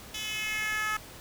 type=tone with high-pass filter sweep; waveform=10% pulse; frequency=429 Hz; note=A4; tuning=44 cents flat; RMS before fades=-32 dBFS; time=0.14-0.97 s; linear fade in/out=5 ms; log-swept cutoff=3500 to 1300 Hz; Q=2.7; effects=pink hiss -47 dBFS RMS until 1.2 s